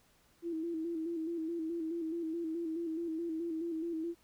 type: tone with vibrato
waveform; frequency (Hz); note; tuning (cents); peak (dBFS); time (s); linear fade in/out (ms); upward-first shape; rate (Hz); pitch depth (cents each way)
sine; 329.6; E4; 0; -34; 0.42-4.15; 50; square; 4.7; 53
effects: pink hiss -68 dBFS RMS until 4.23 s